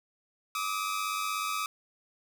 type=tone pair together; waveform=sawtooth; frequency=1174.7 / 1271.2 Hz; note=D6 / D#6; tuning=0 / +37 cents; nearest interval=minor second; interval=137 cents; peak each=-30 / -29 dBFS; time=0.55-1.66 s; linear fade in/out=2 ms; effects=none